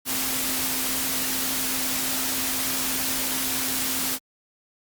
sine tone in noise, 261.6 Hz, C4, in tune, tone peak -35 dBFS, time 0.05-4.19 s, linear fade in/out 50 ms, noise white, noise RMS -26 dBFS, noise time 0.05-4.19 s, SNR -12 dB, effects Opus 48 kbps

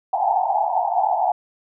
white band-pass noise, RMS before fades -20 dBFS, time 0.13-1.32 s, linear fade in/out 2 ms, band 690 to 880 Hz, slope 96 dB/octave, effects none

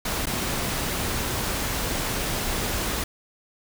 pink noise with dropouts, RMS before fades -27 dBFS, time 0.05-3.04 s, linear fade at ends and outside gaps 5 ms, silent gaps 0.257-0.268 s, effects none

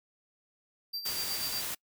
square tone with tremolo, 4699 Hz, D8, in tune, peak -33 dBFS, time 0.93-1.62 s, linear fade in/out 10 ms, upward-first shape sine, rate 8.2 Hz, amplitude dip 65%
white noise, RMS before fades -36 dBFS, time 1.05-1.75 s, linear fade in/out 10 ms
effects noise-tail reverb RT60 0.1 s tail -25 dB re dry

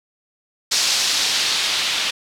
blue noise with low-pass filter sweep, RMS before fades -20 dBFS, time 0.71-2.11 s, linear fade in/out 10 ms, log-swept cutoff 5200 to 3400 Hz, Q 1.5, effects none

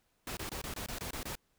pink noise bursts, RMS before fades -40 dBFS, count 9, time 0.27-1.354 s, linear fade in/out 2 ms, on 100 ms, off 23 ms, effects pink hiss -75 dBFS RMS until 1.58 s

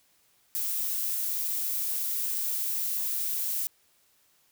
violet noise, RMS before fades -30 dBFS, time 0.55-3.67 s, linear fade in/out 0 ms, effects white hiss -66 dBFS RMS until 4.51 s

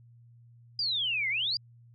sine exponential two-way sweep, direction down then up, 4923 to 2019 to 4923 Hz, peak -27 dBFS, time 0.79-1.57 s, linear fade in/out 2 ms, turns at 1.29 s, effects added 118 Hz sine -53 dBFS peak until 1.94 s

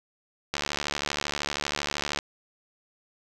click train, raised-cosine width 0.2 ms, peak -10 dBFS, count 121, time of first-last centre 0.54-2.188 s, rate 72.8 Hz, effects none

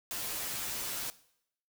white noise with comb filter, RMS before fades -37 dBFS, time 0.11-1.1 s, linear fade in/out 0 ms, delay 11 ms, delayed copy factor -0.8, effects noise-tail reverb RT60 0.7 s tail -18 dB re dry

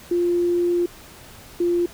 sine tone pair in turn, 349.2 / 347.9 Hz, F4 / F4, 0 / -7 cents, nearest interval unison, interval 7 cents, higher first, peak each -17 dBFS, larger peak neither, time 0.11-0.86 / 1.6-1.86 s, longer first, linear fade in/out 5 ms, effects pink hiss -44 dBFS RMS until 1.93 s

